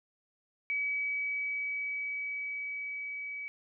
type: tone with level ramp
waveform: sine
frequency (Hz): 2279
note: C#7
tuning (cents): +47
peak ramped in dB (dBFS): -29 to -37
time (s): 0.7-3.48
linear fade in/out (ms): 0
effects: none